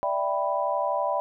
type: chord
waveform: sine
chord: E minor seventh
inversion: third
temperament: equal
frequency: 587.3 / 659.3 / 784 / 987.8 Hz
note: D5 / E5 / G5 / B5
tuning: 0 / 0 / 0 / 0 cents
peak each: -28 / -30 / -30 / -28 dBFS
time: 0.03-1.2 s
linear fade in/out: 0 ms
effects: none